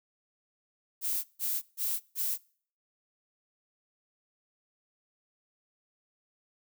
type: noise bursts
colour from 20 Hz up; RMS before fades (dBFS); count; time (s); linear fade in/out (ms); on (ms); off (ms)
violet; -31; 4; 1.01-2.38; 50; 230; 150
effects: noise-tail reverb RT60 0.5 s tail -24 dB re dry